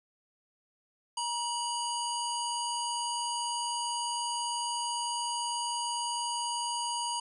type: harmonic tone with a mistuned harmonic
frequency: 949 Hz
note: A#5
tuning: 31 cents sharp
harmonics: 1 / 3 / 5 / 7 / 9 / 10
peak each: -33 / -38 / -40 / -41 / -43 / -43 dBFS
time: 1.17-7.2 s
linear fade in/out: 5 ms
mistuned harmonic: 3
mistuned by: +56 cents
effects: none